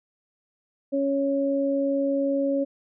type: tone pair together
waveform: sine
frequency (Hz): 277 / 554.4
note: C#4 / C#5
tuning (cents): -1 / 0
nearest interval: octave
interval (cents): 1201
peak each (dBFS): -24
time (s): 0.92-2.65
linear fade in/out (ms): 20
effects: none